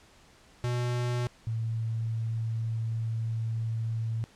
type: tone pair in turn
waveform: square / sine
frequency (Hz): 122.1 / 112.9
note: B2 / A2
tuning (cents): -19 / +45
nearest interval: minor second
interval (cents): 136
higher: first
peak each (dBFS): -28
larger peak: neither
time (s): 0.64-1.27 / 1.47-4.24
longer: second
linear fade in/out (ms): 0
effects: pink hiss -58 dBFS RMS until 4.35 s + low-pass 8000 Hz 12 dB/octave